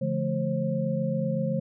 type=tone cluster; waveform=sine; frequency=143.2 / 171.1 / 216.7 / 533 Hz; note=D3 / F3 / A3 / C5; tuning=-43 / -35 / -26 / +32 cents; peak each=-30 dBFS; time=0.01-1.6 s; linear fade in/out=10 ms; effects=none